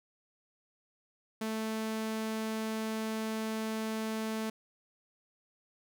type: tone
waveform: sawtooth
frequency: 220 Hz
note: A3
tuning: in tune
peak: -29 dBFS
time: 1.41-4.5 s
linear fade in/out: 5 ms
effects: none